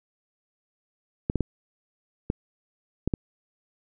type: clicks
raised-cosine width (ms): 3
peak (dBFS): -11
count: 6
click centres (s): 1.299 / 1.357 / 1.407 / 2.301 / 3.076 / 3.138
effects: none